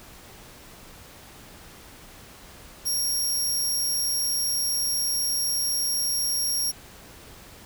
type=tone; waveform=20% pulse; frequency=5588 Hz; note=F8; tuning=in tune; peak=-18 dBFS; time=2.85-6.72 s; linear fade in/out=20 ms; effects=pink hiss -47 dBFS RMS until 7.65 s